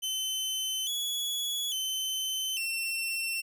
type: tone with pitch steps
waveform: sawtooth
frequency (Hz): 3060 / 3379 / 3065 / 2704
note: G7 / G#7 / G7 / E7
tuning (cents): -42 / +29 / -40 / +43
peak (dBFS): -27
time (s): 0.02-3.42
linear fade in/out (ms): 20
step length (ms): 850
effects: none